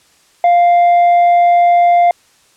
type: tone with tanh clipping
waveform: triangle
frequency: 698.5 Hz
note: F5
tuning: in tune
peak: -7 dBFS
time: 0.44-2.11 s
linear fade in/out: 2 ms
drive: 8 dB
effects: white hiss -51 dBFS RMS until 2.56 s + low-pass 9000 Hz 12 dB/octave